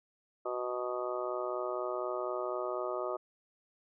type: harmonic tone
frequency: 124.1 Hz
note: B2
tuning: 9 cents sharp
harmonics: 3 / 4 / 5 / 6 / 7 / 8 / 9 / 10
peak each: -38 / -41 / -37 / -49 / -46 / -50 / -44 / -41 dBFS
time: 0.45-3.17 s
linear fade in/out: 10 ms
effects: none